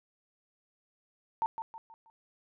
sine tone with echo, 900 Hz, A5, 39 cents sharp, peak -26 dBFS, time 1.42-1.46 s, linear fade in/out 0 ms, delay 160 ms, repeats 4, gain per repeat -8 dB, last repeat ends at 2.1 s, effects none

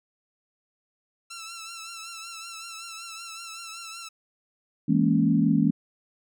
10% pulse tone with vibrato, 1341 Hz, E6, 29 cents sharp, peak -29 dBFS, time 1.3-4.09 s, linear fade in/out 10 ms, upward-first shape triangle, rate 5.3 Hz, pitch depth 55 cents each way
sine chord, A# half-diminished seventh, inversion second, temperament equal, 164.81 / 207.7 / 233.1 / 277.2 Hz, E3 / G#3 / A#3 / C#4, 0 / 0 / 0 / 0 cents, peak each -24 dBFS, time 4.88-5.71 s, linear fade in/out 10 ms
effects none

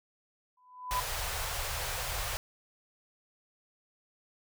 sine tone with exponential growth, 1000 Hz, B5, 21 cents sharp, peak -26 dBFS, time 0.57-1 s, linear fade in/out 5 ms, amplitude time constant 92 ms
pink band-stop noise, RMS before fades -35 dBFS, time 0.91-2.37 s, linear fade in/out 0 ms, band 110 to 540 Hz, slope 24 dB/octave
effects none

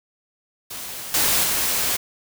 white noise with level steps, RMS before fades -33 / -19 / -22 dBFS, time 0.7-1.97 s, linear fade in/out 10 ms, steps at 1.14 / 1.44 s, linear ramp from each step 2 ms, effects none

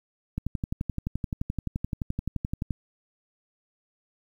click train, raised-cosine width 5 ms, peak -16 dBFS, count 28, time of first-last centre 0.38-2.708 s, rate 11.6 Hz, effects 9-bit

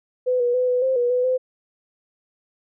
sine tone with pitch steps, 503 / 484.5 / 503 / 497.2 / 524 / 484.6 / 498.3 / 512 Hz, B4 / B4 / B4 / B4 / C5 / B4 / B4 / C5, +32 / -33 / +32 / +12 / +2 / -33 / +15 / -38 cents, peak -17 dBFS, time 0.26-1.38 s, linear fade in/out 20 ms, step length 140 ms, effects none

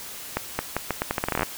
accelerating click train, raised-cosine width 0.5 ms, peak -8 dBFS, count 16, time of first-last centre 0.37-1.431 s, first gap 220 ms, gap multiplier 0.8, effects white hiss -38 dBFS RMS until 1.57 s

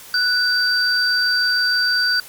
sine tone pair together, 1480 / 4673 Hz, F#6 / D8, 0 / -9 cents, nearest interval octave + minor sixth, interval 1991 cents, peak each -18 dBFS, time 0.14-2.2 s, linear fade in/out 2 ms, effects white hiss -40 dBFS RMS until 2.28 s + Opus 48 kbps

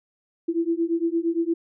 sine beating tone pair, 330 / 338.7 Hz, E4 / E4, +2 / +47 cents, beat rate 8.7 Hz, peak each -24 dBFS, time 0.48-1.54 s, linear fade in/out 10 ms, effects none

